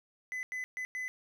triangle tone bursts at uneven times, 2014 Hz, B6, 33 cents sharp, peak -33 dBFS, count 4, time 0.32-0.43 / 0.52-0.64 / 0.77-0.85 / 0.95-1.08 s, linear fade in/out 0 ms, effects none

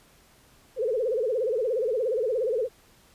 sine tone with vibrato, 473.3 Hz, A#4, 26 cents sharp, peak -23 dBFS, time 0.76-2.69 s, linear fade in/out 50 ms, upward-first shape sine, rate 17 Hz, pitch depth 200 cents each way, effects pink hiss -58 dBFS RMS until 3.14 s + resampled to 32000 Hz

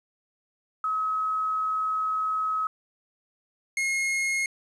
sine / 45% pulse tone pair in turn, 1279 / 2155 Hz, D#6 / C#7, +47 / -49 cents, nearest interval major sixth, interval 904 cents, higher second, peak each -24 dBFS, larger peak neither, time 0.84-2.67 / 3.77-4.46 s, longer first, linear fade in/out 2 ms, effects resampled to 24000 Hz + 10-bit

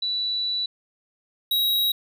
sine / square tone pair in turn, 3951 / 3834 Hz, B7 / A#7, 0 / +48 cents, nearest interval minor second, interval 52 cents, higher first, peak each -23 / -20 dBFS, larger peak second, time 0.02-0.66 / 1.51-1.92 s, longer first, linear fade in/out 5 ms, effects none

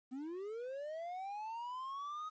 triangle linear sweep, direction up, 246.9 to 1267 Hz, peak -39 dBFS, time 0.11-2.3 s, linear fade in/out 20 ms, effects resampled to 16000 Hz + 12-bit

